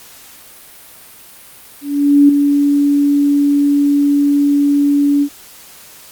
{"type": "tone with ADSR envelope", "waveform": "sine", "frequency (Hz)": 286, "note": "D4", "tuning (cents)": -46, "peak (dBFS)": -3, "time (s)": [1.81, 5.29], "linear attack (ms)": 480, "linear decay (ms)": 5, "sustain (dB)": -6, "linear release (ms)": 69, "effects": ["white hiss -39 dBFS RMS until 6.11 s", "Opus 48 kbps"]}